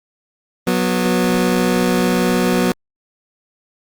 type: tone pair together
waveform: 25% pulse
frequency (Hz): 183.24 / 244.6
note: F#3 / B3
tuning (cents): -17 / -16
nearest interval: perfect fourth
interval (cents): 501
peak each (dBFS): -13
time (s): 0.67-2.72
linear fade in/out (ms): 2
effects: Opus 32 kbps